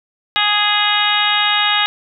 harmonic tone, 415.3 Hz, G#4, in tune, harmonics 2 / 3 / 4 / 5 / 6 / 7 / 8 / 9, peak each -21 / -21 / -21 / -22 / -24 / -20 / -24 / -19 dBFS, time 0.36-1.86 s, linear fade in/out 0 ms, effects none

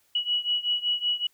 sine beating tone pair, 2927 / 2932.3 Hz, F#7 / F#7, -19 / -16 cents, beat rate 5.3 Hz, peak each -26 / -28 dBFS, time 0.15-1.27 s, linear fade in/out 5 ms, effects white hiss -66 dBFS RMS until 1.33 s

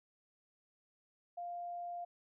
sine tone, 699 Hz, F5, 1 cent sharp, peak -40 dBFS, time 1.37-2.05 s, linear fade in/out 10 ms, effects none

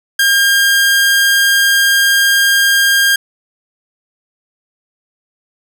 sawtooth tone, 1609 Hz, G6, 45 cents sharp, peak -5 dBFS, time 0.19-3.16 s, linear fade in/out 5 ms, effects none

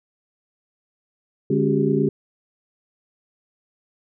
sine tone cluster, 147.5 / 205.3 / 274.6 / 374.8 / 404.1 Hz, D3 / G#3 / C#4 / F#4 / G#4, +8 / -20 / -16 / +22 / -47 cents, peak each -23 dBFS, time 1.5-2.09 s, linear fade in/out 5 ms, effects none

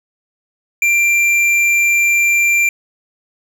sine tone with tanh clipping, 2368 Hz, D7, 14 cents sharp, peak -12 dBFS, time 0.82-2.69 s, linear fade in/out 2 ms, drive 11 dB, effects none

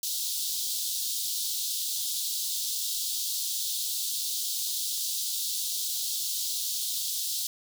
pink high-pass noise, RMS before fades -31 dBFS, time 0.03-7.47 s, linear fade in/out 2 ms, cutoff 3500 Hz, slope 48 dB/octave, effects none

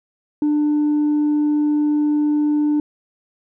triangle tone with tanh clipping, 297.6 Hz, D4, 23 cents sharp, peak -15 dBFS, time 0.42-2.8 s, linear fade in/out 2 ms, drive 6 dB, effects none

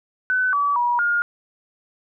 sine tone with pitch steps, 1508 / 1146 / 963 / 1420 Hz, F#6 / D6 / B5 / F6, +32 / -43 / -44 / +28 cents, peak -17 dBFS, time 0.3-1.22 s, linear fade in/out 0 ms, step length 230 ms, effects none

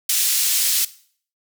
white band-pass noise, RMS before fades -19 dBFS, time 0.09-0.85 s, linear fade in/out 5 ms, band 3200 to 16000 Hz, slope 12 dB/octave, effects noise-tail reverb RT60 0.5 s tail -17 dB re dry

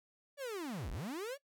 45% pulse linear two-way sweep, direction down then up, 587.3 to 30.57 to 587.3 Hz, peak -39 dBFS, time 0.37-1.38 s, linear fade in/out 50 ms, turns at 0.91 s, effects noise-tail reverb RT60 0.1 s tail -19 dB re dry

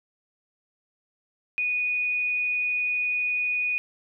sine tone, 2472 Hz, D#7, 12 cents flat, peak -23 dBFS, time 1.58-3.78 s, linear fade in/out 0 ms, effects none

